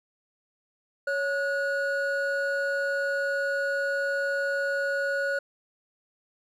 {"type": "tone pair together", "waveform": "triangle", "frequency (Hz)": [557, 1456.4], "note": ["C#5", "F#6"], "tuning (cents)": [8, -28], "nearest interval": "octave + perfect fourth", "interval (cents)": 1664, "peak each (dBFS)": -26, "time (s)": [1.07, 5.39], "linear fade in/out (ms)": 5, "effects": []}